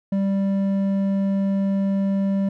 sine tone with hard clipping, 196 Hz, G3, in tune, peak -20 dBFS, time 0.12-2.49 s, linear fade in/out 5 ms, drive 6 dB, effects none

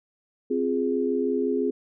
sine chord, F minor, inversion second, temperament equal, 261.6 / 349.2 / 415.3 Hz, C4 / F4 / Ab4, 0 / 0 / 0 cents, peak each -26 / -29 / -25 dBFS, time 0.5-1.71 s, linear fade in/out 10 ms, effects none

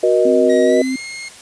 sine chord, D# minor, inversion first, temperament equal with one note detuned, 370 / 477.1 / 622.3 Hz, F#4 / A#4 / D#5, 0 / +40 / 0 cents, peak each -15 dBFS, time 0.03-0.82 s, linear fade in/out 5 ms
sine tone, 261.6 Hz, C4, in tune, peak -17 dBFS, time 0.25-0.96 s, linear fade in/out 5 ms
sawtooth tone with pitch glide, 1900 to 2145 Hz, A#6 to C7, +33 to +42 cents, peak -24 dBFS, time 0.49-1.29 s, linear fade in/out 10 ms, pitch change +209 cents, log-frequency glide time 0.65-1 s
effects white hiss -39 dBFS RMS until 1.41 s + resampled to 22050 Hz

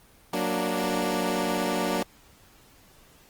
15% pulse chord, Gb augmented, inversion none, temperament equal, 185 / 233.1 / 293.7 Hz, Gb3 / Bb3 / D4, 0 / 0 / 0 cents, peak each -23 dBFS, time 0.33-2.03 s, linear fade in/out 5 ms, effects pink hiss -56 dBFS RMS until 3.29 s + Opus 24 kbps

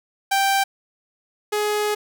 sawtooth tone pair in turn, 784 / 419.4 Hz, G5 / G#4, 0 / +17 cents, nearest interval major seventh, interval 1083 cents, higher first, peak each -13 / -16 dBFS, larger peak first, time 0.31-0.64 / 1.52-1.95 s, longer second, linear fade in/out 10 ms, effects none

